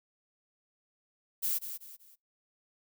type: noise with echo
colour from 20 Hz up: violet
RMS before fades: -31 dBFS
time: 1.42-1.59 s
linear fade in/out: 20 ms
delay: 190 ms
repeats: 3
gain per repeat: -9 dB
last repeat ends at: 2.16 s
effects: noise-tail reverb RT60 0.2 s tail -25 dB re dry